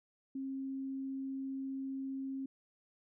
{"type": "tone", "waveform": "sine", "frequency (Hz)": 268.5, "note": "C4", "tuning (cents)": 45, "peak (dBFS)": -37, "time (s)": [0.35, 2.46], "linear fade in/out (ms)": 5, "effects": []}